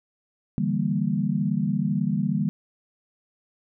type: chord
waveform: sine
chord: E half-diminished seventh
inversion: third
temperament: equal with one note detuned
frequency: 146.83 / 164.81 / 196.91 / 233.1 Hz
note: D3 / E3 / G3 / Bb3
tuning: 0 / 0 / +8 / 0 cents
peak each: -28 / -28 / -25 / -28 dBFS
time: 0.58-2.49 s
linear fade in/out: 0 ms
effects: none